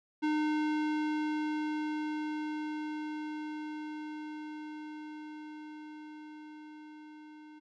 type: tone with level ramp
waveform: square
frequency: 304.7 Hz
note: D#4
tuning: 36 cents flat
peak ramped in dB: -28 to -50 dBFS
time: 0.22-7.6 s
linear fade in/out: 20 ms
effects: low-pass 3000 Hz 12 dB/octave